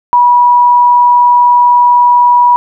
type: tone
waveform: sine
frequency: 972 Hz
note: B5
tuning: 28 cents flat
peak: -3 dBFS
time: 0.13-2.56 s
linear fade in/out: 0 ms
effects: none